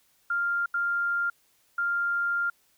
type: tone bursts at uneven times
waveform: sine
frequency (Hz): 1396.9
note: F6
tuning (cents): 0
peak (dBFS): -24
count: 3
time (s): 0.3-0.66 / 0.74-1.3 / 1.78-2.5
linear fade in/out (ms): 5
effects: white hiss -66 dBFS RMS until 2.77 s